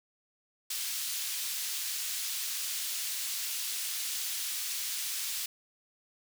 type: high-pass noise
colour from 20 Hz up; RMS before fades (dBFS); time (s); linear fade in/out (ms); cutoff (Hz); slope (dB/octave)
pink; -35; 0.7-5.46; 5; 3600; 12
effects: none